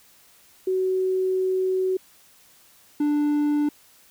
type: tone pair in turn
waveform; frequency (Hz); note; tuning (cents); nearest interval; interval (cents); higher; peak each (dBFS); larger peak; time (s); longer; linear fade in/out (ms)
sine / triangle; 374.5 / 294.7; F#4 / D4; +21 / +6; major third; 415; first; -20 / -17; second; 0.67-1.97 / 3-3.69; first; 5
effects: white hiss -55 dBFS RMS until 4.1 s